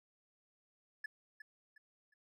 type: tone with echo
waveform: triangle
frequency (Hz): 1723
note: A6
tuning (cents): -37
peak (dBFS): -37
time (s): 1.04-1.06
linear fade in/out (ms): 5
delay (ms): 360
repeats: 3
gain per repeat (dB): -10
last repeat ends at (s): 2.14
effects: none